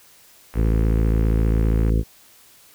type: click train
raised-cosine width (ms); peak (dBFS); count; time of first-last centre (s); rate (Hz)
0.5; -23; 92; 0.54-1.894; 67.2
type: harmonic tone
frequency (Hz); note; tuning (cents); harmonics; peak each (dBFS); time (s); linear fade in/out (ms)
55; A1; 0; 1 / 2 / 3 / 4 / 5 / 6 / 7 / 8 / 9; -17 / -23 / -27 / -29 / -31 / -33 / -34 / -35 / -36; 0.54-2.04; 50
effects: white hiss -51 dBFS RMS until 2.74 s